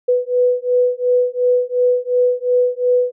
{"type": "beating tone pair", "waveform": "sine", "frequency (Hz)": [493.9, 496.7], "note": ["B4", "B4"], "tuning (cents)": [0, 10], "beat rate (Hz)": 2.8, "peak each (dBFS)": [-16, -16], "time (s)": [0.08, 3.12], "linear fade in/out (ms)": 10, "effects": []}